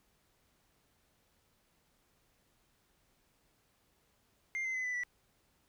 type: tone with pitch steps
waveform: sine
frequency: 2100 / 2064 / 2028 / 1993.6 / 1959.4 Hz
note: C7 / C7 / B6 / B6 / B6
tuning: +6 / -24 / +45 / +16 / -14 cents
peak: -31 dBFS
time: 4.55-5.035 s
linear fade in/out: 0 ms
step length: 97 ms
effects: tanh soft clip ceiling -33 dBFS + pink hiss -73 dBFS RMS until 5.68 s